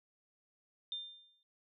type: tone with exponential decay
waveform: sine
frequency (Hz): 3600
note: A7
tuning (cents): +39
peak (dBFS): -35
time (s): 0.92-1.43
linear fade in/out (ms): 1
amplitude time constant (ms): 110
effects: MP3 96 kbps